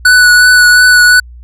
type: tone with vibrato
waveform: square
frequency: 1480 Hz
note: F#6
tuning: in tune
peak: -3 dBFS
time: 0.05-1.2 s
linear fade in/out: 5 ms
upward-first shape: triangle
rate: 2.8 Hz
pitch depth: 19 cents each way
effects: added 60 Hz sine -29 dBFS peak until 1.43 s + low-pass 12000 Hz 12 dB/octave